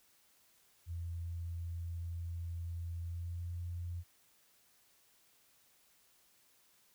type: tone with pitch glide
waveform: sine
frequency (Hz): 84.9 to 86.78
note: F2 to F2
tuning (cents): -48 to -10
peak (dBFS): -38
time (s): 0.86-4.04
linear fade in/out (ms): 50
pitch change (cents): +38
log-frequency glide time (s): 3.03-3.47
effects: white hiss -69 dBFS RMS until 6.94 s